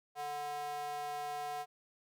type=tone with high-pass filter; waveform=square; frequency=146.83 Hz; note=D3; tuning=in tune; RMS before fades=-40 dBFS; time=0.15-1.66 s; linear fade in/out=50 ms; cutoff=680 Hz; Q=4.5; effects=none